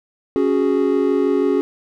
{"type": "chord", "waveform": "triangle", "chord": "C# suspended fourth", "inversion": "none", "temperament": "just", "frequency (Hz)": [277.2, 369.6, 415.8], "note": ["C#4", "F#4", "G#4"], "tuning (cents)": [0, -2, 2], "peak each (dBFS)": -17, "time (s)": [0.36, 1.61], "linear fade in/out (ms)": 0, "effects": []}